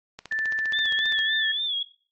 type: click train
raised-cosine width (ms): 0.2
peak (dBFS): -20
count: 16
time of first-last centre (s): 0.19-1.19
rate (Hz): 15
type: tone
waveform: sine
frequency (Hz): 1764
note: A6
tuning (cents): +4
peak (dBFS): -24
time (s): 0.31-1.52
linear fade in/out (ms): 5
type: tone with vibrato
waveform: sine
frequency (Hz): 3437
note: A7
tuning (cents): -41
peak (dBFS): -24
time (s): 0.73-1.83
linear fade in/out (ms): 5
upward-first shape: sine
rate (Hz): 3.6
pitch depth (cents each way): 83
effects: noise-tail reverb RT60 0.4 s tail -17 dB re dry + MP3 32 kbps